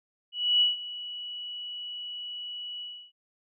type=tone with ADSR envelope; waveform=sine; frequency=2939 Hz; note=F#7; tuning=12 cents flat; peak=-18 dBFS; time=0.32-3.12 s; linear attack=290 ms; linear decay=150 ms; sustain=-17 dB; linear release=310 ms; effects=none